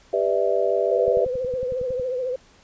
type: chord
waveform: sine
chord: E minor seventh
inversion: first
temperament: just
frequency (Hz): 395.6 / 494.4 / 593.3 / 659.3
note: G4 / B4 / D5 / E5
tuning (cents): +16 / +2 / +18 / 0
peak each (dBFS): -24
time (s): 0.13-1.25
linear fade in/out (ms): 5
type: tone with vibrato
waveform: sine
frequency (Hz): 507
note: B4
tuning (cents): +45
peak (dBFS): -23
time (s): 0.9-2.36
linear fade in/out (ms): 5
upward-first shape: triangle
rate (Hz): 14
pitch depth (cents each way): 78
type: click train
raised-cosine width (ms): 5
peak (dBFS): -25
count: 11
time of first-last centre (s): 1.08-1.997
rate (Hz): 10.9
effects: pink hiss -54 dBFS RMS until 2.63 s + resampled to 16000 Hz